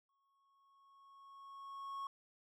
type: tone with exponential growth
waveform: triangle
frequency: 1100 Hz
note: C#6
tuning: 14 cents flat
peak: -38 dBFS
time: 0.09-2.07 s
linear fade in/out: 2 ms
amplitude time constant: 430 ms
effects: none